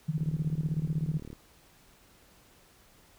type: tone with tremolo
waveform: sine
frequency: 155.56 Hz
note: D#3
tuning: in tune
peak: -24 dBFS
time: 0.08-1.19 s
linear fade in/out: 10 ms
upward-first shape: sine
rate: 16 Hz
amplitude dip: 90%
type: click train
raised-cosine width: 3 ms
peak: -30 dBFS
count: 44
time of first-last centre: 0.18-1.33 s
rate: 37.4 Hz
effects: pink hiss -60 dBFS RMS until 3.18 s